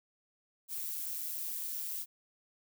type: noise with amplitude modulation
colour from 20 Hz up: violet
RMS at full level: -36 dBFS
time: 0.68-2.06 s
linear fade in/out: 50 ms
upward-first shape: sine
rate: 163 Hz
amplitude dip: 55%
effects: none